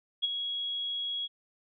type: tone with ADSR envelope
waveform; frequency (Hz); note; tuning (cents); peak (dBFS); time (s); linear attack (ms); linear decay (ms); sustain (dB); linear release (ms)
sine; 3322; G#7; 0; -23; 0.22-1.28; 22; 23; -8; 32
effects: none